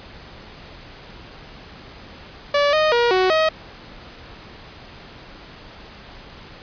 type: tone with pitch steps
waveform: sawtooth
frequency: 576 / 619 / 476.2 / 372.3 / 633 Hz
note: D5 / D#5 / A#4 / F#4 / D#5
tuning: -34 / -9 / +37 / +11 / +30 cents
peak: -11 dBFS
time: 2.54-3.49 s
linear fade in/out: 5 ms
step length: 190 ms
effects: pink hiss -41 dBFS RMS until 6.62 s + resampled to 11025 Hz